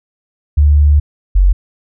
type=tone pair in turn; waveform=sine; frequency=73.42 / 46.35 Hz; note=D2 / F#1; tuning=0 / +4 cents; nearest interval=minor sixth; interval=796 cents; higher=first; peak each=-5 dBFS; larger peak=neither; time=0.57-1 / 1.35-1.53 s; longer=first; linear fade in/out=10 ms; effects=none